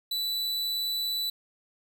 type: tone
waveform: 45% pulse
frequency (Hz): 3969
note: B7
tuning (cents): +8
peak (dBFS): -28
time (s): 0.11-1.3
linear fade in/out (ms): 5
effects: none